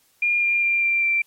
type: tone with pitch steps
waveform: sine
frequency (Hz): 2413 / 2398 / 2383 / 2367 / 2352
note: D7 / D7 / D7 / D7 / D7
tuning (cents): +46 / +36 / +25 / +13 / +2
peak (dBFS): -17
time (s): 0.22-1.22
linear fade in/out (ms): 5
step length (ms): 200
effects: white hiss -61 dBFS RMS until 1.26 s + MP3 64 kbps